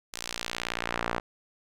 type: tone with band-pass filter sweep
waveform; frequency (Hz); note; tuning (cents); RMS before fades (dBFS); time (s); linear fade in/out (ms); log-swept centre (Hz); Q
sawtooth; 58.5; A#1; +7; -34; 0.13-1.2; 10; 6600 to 1100; 0.89
effects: none